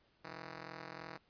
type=ring-modulated tone; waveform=5% pulse; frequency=161.6 Hz; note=E3; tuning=34 cents flat; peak=-32 dBFS; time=0.24-1.18 s; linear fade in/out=10 ms; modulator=21.5 Hz; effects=pink hiss -72 dBFS RMS until 1.29 s + resampled to 11025 Hz